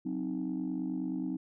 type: chord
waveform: sine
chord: C diminished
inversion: second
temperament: equal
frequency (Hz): 185 / 261.6 / 311.1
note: Gb3 / C4 / Eb4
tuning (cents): 0 / 0 / 0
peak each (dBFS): -37 / -34 / -35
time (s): 0.05-1.37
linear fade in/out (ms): 10
effects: tanh soft clip ceiling -26 dBFS